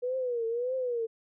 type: tone with vibrato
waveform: sine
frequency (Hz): 485.9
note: B4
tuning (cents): -28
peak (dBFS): -28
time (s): 0.02-1.07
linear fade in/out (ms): 20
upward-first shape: triangle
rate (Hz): 1.7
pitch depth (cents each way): 140
effects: none